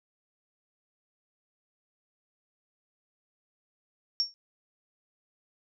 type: tone with exponential decay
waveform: sine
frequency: 5500 Hz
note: F8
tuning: 27 cents flat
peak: -20 dBFS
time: 4.2-4.34 s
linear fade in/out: 0 ms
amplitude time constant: 30 ms
effects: none